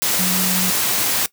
sine tone in noise, 184.3 Hz, F#3, 7 cents flat, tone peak -21 dBFS, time 0.19-0.7 s, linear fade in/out 0 ms, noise white, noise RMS -19 dBFS, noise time 0.02-1.26 s, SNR -5 dB, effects noise-tail reverb RT60 0.1 s tail -19 dB re dry + high-pass 100 Hz 12 dB/octave

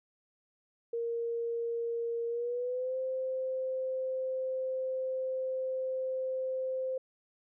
sine tone with pitch glide, 466.2 to 520.3 Hz, A#4 to C5, 0 to -10 cents, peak -31 dBFS, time 0.93-6.98 s, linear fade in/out 5 ms, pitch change +190 cents, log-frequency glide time 2.28-2.97 s, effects none

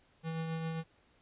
square tone with tremolo, 162.4 Hz, E3, 26 cents flat, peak -34 dBFS, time 0.23-0.84 s, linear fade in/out 50 ms, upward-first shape triangle, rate 7.4 Hz, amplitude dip 35%, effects pink hiss -68 dBFS RMS until 1.21 s + resampled to 8000 Hz

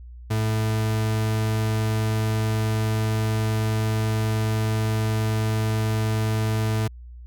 40% pulse tone, 109.4 Hz, A2, 9 cents flat, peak -20 dBFS, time 0.3-6.88 s, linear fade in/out 10 ms, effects added 60 Hz sine -38 dBFS peak until 7.26 s

